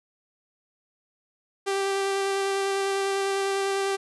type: tone with vibrato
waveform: sawtooth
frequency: 392 Hz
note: G4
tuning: in tune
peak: -20 dBFS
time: 1.66-3.97 s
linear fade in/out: 20 ms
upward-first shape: square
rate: 10 Hz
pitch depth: 8 cents each way
effects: resampled to 24000 Hz + 10-bit